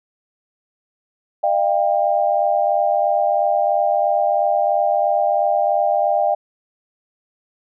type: tone cluster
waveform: sine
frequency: 605 / 688 / 796 Hz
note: D#5 / F5 / G5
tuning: -49 / -26 / +26 cents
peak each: -19 dBFS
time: 1.43-6.35 s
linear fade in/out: 10 ms
effects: none